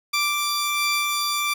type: tone pair together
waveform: 15% pulse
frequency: 1174.7 / 2348 Hz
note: D6 / D7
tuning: 0 / -1 cents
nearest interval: octave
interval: 1199 cents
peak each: -16 / -21 dBFS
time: 0.13-1.54 s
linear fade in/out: 10 ms
effects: none